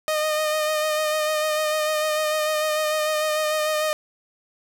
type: tone with vibrato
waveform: sawtooth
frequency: 615 Hz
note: D#5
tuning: 20 cents flat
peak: -17 dBFS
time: 0.08-3.93 s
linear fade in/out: 0 ms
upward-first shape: sine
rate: 6.7 Hz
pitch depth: 22 cents each way
effects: none